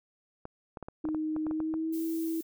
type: clicks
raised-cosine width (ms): 1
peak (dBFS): -26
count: 12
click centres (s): 0.454 / 0.772 / 0.827 / 0.885 / 1.053 / 1.088 / 1.147 / 1.364 / 1.467 / 1.511 / 1.603 / 1.74
type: tone with pitch glide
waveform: sine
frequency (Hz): 311.1 to 326.2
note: D#4 to E4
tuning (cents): 0 to -18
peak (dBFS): -29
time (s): 1.04-2.41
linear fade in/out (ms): 5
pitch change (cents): +82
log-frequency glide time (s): 1.47-2.04
type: noise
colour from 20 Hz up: violet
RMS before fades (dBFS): -45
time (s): 1.92-2.43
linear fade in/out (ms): 20
effects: none